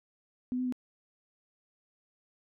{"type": "tone with pitch steps", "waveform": "sine", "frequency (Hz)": [250.5, 253.6, 250.4], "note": ["B3", "B3", "B3"], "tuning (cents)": [25, 46, 24], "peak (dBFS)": -29, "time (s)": [0.52, 0.724], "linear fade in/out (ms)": 0, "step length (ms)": 68, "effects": []}